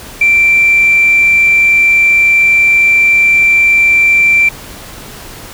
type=tone; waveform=sine; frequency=2349 Hz; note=D7; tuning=in tune; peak=-4 dBFS; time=0.21-4.49 s; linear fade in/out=5 ms; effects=tanh soft clip ceiling 0 dBFS + pink hiss -30 dBFS RMS until 5.53 s